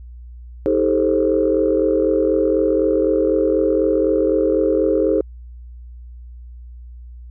sine chord, A half-diminished seventh, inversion second, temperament just, 316.8 / 396 / 440 / 528 Hz, Eb4 / G4 / A4 / C5, +31 / +18 / 0 / +16 cents, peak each -19 dBFS, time 0.66-5.21 s, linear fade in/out 0 ms, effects tanh soft clip ceiling -5 dBFS + added 60 Hz sine -34 dBFS peak until 7.3 s

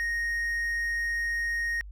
triangle tone, 1864.7 Hz, A#6, in tune, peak -25 dBFS, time 0-1.81 s, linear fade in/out 0 ms, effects added 50 Hz sine -40 dBFS peak until 1.91 s

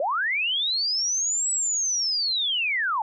sine linear two-way sweep, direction up then down, 517 to 7900 to 810 Hz, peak -22 dBFS, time 0-3.02 s, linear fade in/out 2 ms, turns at 1.51 s, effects none

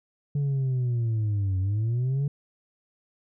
sine linear two-way sweep, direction down then up, 144.9 to 92.5 to 144.9 Hz, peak -20 dBFS, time 0.35-2.28 s, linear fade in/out 5 ms, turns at 1.59 s, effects tanh soft clip ceiling -22 dBFS

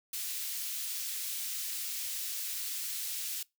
white high-pass noise, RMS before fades -37 dBFS, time 0.13-3.43 s, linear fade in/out 5 ms, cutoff 2800 Hz, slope 12 dB/octave, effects noise-tail reverb RT60 0.2 s tail -23 dB re dry

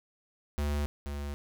square tone pair in turn, 73 / 71.75 Hz, D2 / D2, -10 / -40 cents, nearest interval unison, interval 30 cents, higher first, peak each -29 / -35 dBFS, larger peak first, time 0.58-0.86 / 1.06-1.34 s, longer neither, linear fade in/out 0 ms, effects none

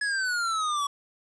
square exponential sweep, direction down, 1700 to 1122 Hz, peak -26 dBFS, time 0.01-0.87 s, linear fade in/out 5 ms, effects resampled to 22050 Hz + 9-bit

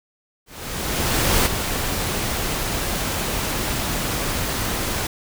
pink noise with ADSR envelope, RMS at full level -17 dBFS, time 0.46-5.07 s, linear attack 1000 ms, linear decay 14 ms, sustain -7 dB, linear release 3 ms, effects none

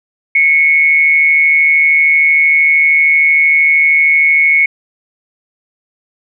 sine tone with amplitude modulation, 2200 Hz, C#7, 14 cents flat, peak -4 dBFS, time 0.35-4.66 s, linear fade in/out 5 ms, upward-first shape sine, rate 153 Hz, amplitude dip 50%, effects none

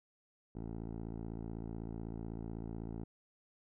10% pulse tone with low-pass filter, 56 Hz, A1, 31 cents sharp, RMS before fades -43 dBFS, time 0.55-3.04 s, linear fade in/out 5 ms, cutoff 540 Hz, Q 0.88, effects none

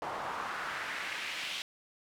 pink noise with band-pass filter sweep, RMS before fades -38 dBFS, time 0.02-1.62 s, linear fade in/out 0 ms, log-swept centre 820 to 3200 Hz, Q 1.9, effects none

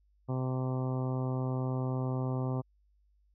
harmonic tone, 129.1 Hz, C3, 23 cents flat, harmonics 1 / 2 / 3 / 4 / 5 / 6 / 7 / 8 / 9, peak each -31 / -37 / -41 / -43 / -45 / -47 / -48 / -49 / -50 dBFS, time 0.28-2.62 s, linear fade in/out 20 ms, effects added 50 Hz sine -65 dBFS peak until 3.34 s

